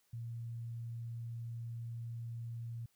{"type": "tone", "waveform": "sine", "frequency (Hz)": 116.54, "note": "A#2", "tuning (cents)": 0, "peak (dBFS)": -40, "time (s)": [0.13, 2.86], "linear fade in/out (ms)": 5, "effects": ["white hiss -75 dBFS RMS until 2.95 s"]}